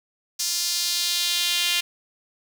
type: tone with high-pass filter sweep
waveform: sawtooth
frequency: 349.2 Hz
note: F4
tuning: in tune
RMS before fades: -24 dBFS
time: 0.39-1.81 s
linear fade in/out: 10 ms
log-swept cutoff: 5500 to 2900 Hz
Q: 2.2
effects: none